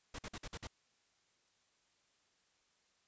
pink noise bursts, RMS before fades -45 dBFS, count 6, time 0.14-0.672 s, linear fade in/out 5 ms, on 47 ms, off 50 ms, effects white hiss -75 dBFS RMS until 3.07 s + resampled to 16000 Hz

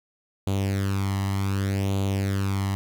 sawtooth tone with flanger, 98 Hz, G2, in tune, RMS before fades -25 dBFS, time 0.47-2.75 s, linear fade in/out 0 ms, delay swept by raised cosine 0.28 to 1.01 ms, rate 0.66 Hz, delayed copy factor +0.7, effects none

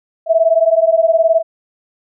sine beating tone pair, 646 / 665 Hz, E5 / E5, -35 / +15 cents, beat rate 19 Hz, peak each -12 dBFS, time 0.26-1.43 s, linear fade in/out 50 ms, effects none

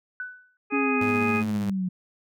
sine tone with exponential decay, 1495 Hz, F#6, 17 cents sharp, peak -28 dBFS, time 0.2-0.57 s, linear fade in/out 1 ms, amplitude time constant 79 ms
harmonic tone, 415.3 Hz, G#4, in tune, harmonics 1 / 2 / 3 / 4 / 5 / 6, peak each -28 / -33 / -30 / -37 / -39 / -27 dBFS, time 0.7-1.44 s, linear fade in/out 50 ms
sine linear sweep, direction down, 280 to 180 Hz, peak -24 dBFS, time 0.72-1.89 s, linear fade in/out 10 ms
sawtooth tone with tremolo, 104.3 Hz, G#2, 8 cents sharp, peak -26 dBFS, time 1.01-1.7 s, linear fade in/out 5 ms, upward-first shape triangle, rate 15 Hz, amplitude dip 35%
effects none

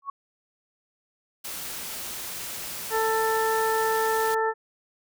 sine tone with exponential growth, 1108.7 Hz, C#6, in tune, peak -25 dBFS, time 0.02-0.1 s, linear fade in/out 5 ms, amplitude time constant 16 ms
white noise, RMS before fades -35 dBFS, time 1.44-4.35 s, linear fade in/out 10 ms
harmonic tone, 443.6 Hz, A4, 14 cents sharp, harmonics 1 / 2 / 3 / 4, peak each -25 / -26 / -31 / -31 dBFS, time 2.9-4.54 s, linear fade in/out 50 ms
effects none

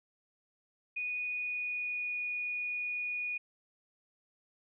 sine tone with pitch glide, 2472 to 2458 Hz, D#7 to D#7, -12 to -22 cents, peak -33 dBFS, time 0.96-3.38 s, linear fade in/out 10 ms, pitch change -10 cents, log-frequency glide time 1.24-2.2 s, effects none

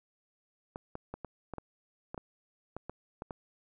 clicks, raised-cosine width 1 ms, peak -25 dBFS, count 12, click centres 0.759 / 0.954 / 1.14 / 1.247 / 1.537 / 1.583 / 2.145 / 2.178 / 2.766 / 2.896 / 3.221 / 3.308 s, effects none

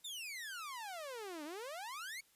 sawtooth exponential two-way sweep, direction down then up, 3729 to 286.5 to 2286 Hz, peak -40 dBFS, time 0.04-2.21 s, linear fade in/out 10 ms, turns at 1.44 s, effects white hiss -70 dBFS RMS until 2.35 s + resampled to 32000 Hz

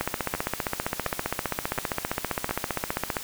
two click trains, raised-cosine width 0.5 ms, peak -10 / -13 dBFS, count 49 / 4, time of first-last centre 0.01-3.168 / 0.35-2.493 s, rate 15.2 / 1.4 Hz, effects white hiss -38 dBFS RMS until 3.23 s

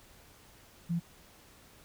sine tone, 170 Hz, F3, 46 cents flat, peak -28 dBFS, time 0.89-1 s, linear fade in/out 20 ms, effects pink hiss -58 dBFS RMS until 1.84 s

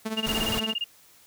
sawtooth tone with tremolo, 220 Hz, A3, in tune, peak -22 dBFS, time 0.05-0.74 s, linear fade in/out 10 ms, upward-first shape triangle, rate 16 Hz, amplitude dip 80%
sine tone bursts, 2830 Hz, F7, 22 cents sharp, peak -25 dBFS, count 12, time 0.17-0.842 s, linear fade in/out 5 ms, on 34 ms, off 24 ms
pink noise, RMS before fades -31 dBFS, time 0.26-0.6 s, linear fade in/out 10 ms
effects white hiss -56 dBFS RMS until 1.26 s

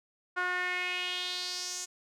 sawtooth tone with band-pass filter sweep, 361.1 Hz, F#4, 42 cents flat, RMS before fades -34 dBFS, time 0.36-1.86 s, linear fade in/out 20 ms, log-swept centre 1400 to 6900 Hz, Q 3.5, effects none

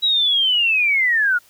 sine linear sweep, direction down, 3903 to 1396.9 Hz, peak -14 dBFS, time 0.02-1.39 s, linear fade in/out 20 ms, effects white hiss -53 dBFS RMS until 1.49 s

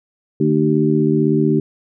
harmonic tone with a mistuned harmonic, 76 Hz, D#2, 40 cents flat, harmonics 2 / 3 / 4 / 5, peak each -18 / -18 / -18 / -18 dBFS, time 0.4-1.6 s, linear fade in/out 5 ms, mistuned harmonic 5, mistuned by +26 cents, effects none

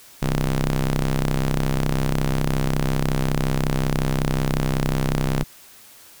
sawtooth ring-modulated tone, 65.41 Hz, C2, in tune, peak -12 dBFS, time 0.22-5.44 s, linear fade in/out 5 ms, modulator 82.6 Hz, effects white hiss -47 dBFS RMS until 6.2 s

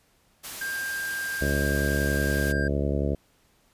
white noise, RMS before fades -37 dBFS, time 0.43-2.53 s, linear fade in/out 20 ms
triangle tone, 1593 Hz, G6, 27 cents sharp, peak -27 dBFS, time 0.61-2.68 s, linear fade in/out 5 ms
harmonic tone, 70.8 Hz, C#2, 37 cents sharp, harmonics 1 / 2 / 3 / 4 / 5 / 6 / 7 / 8 / 9, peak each -27 / -30 / -32 / -33 / -34 / -35 / -35 / -36 / -37 dBFS, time 1.41-3.15 s, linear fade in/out 5 ms
effects pink hiss -64 dBFS RMS until 3.73 s + resampled to 32000 Hz

